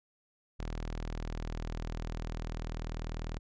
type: tone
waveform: sawtooth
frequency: 40.12 Hz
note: E1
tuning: 46 cents flat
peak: -32 dBFS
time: 0.59-3.39 s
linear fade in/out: 10 ms
effects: resampled to 16000 Hz